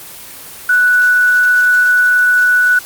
sine tone with quantisation, 1480 Hz, F#6, in tune, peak -7 dBFS, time 0.69-2.79 s, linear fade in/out 5 ms, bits 5, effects white hiss -32 dBFS RMS until 2.85 s + Opus 24 kbps

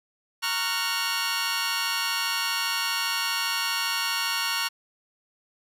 15% pulse chord, Gb major seventh, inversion first, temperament just, 925 / 1110 / 1387.5 / 1480 Hz, Bb5 / Db6 / F6 / Gb6, -14 / +2 / -12 / 0 cents, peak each -25 dBFS, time 0.42-4.69 s, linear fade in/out 20 ms, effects resampled to 32000 Hz

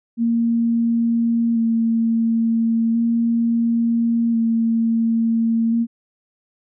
sine tone with vibrato, 230 Hz, A#3, 23 cents flat, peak -15 dBFS, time 0.17-5.87 s, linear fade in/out 50 ms, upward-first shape square, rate 0.36 Hz, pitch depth 15 cents each way, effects none

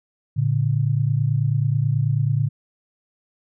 sine tone pair together, 113.5 / 142.76 Hz, A#2 / D3, -46 / -49 cents, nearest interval major third, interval 397 cents, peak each -20 dBFS, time 0.36-2.49 s, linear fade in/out 20 ms, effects none

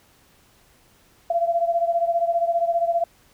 sine beating tone pair, 677 / 692 Hz, E5 / F5, +46 / -16 cents, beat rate 15 Hz, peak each -20 / -24 dBFS, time 1.3-3.04 s, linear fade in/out 5 ms, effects pink hiss -57 dBFS RMS until 3.33 s

